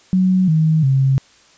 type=tone with pitch steps; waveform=sine; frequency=185.8 / 158.05 / 134.45 Hz; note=F#3 / D#3 / C3; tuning=+7 / +27 / +47 cents; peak=-11 dBFS; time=0.13-1.18 s; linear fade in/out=0 ms; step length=350 ms; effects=white hiss -50 dBFS RMS until 1.57 s + resampled to 16000 Hz